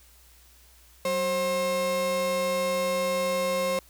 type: tone pair together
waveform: 35% pulse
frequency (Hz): 188.6 / 533.4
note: F#3 / C5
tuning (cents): +33 / +33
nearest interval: octave + tritone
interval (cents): 1800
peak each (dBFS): -33 / -23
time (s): 1.05-3.79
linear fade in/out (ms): 2
effects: added 60 Hz sine -56 dBFS peak until 3.89 s + white hiss -57 dBFS RMS until 3.89 s

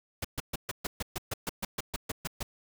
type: noise bursts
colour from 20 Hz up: pink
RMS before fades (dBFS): -33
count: 15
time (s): 0.22-2.43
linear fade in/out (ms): 5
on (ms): 26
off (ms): 130
effects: none

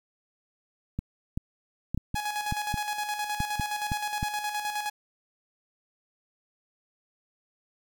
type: clicks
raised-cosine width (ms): 5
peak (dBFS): -17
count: 11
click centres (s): 0.99 / 1.375 / 1.946 / 1.976 / 2.144 / 2.524 / 2.742 / 3.404 / 3.597 / 3.918 / 4.229
type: tone with tremolo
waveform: sawtooth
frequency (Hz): 837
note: G#5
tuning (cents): +13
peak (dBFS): -24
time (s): 2.15-4.9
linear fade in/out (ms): 10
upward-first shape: square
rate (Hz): 9.6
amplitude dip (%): 50
effects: 9-bit

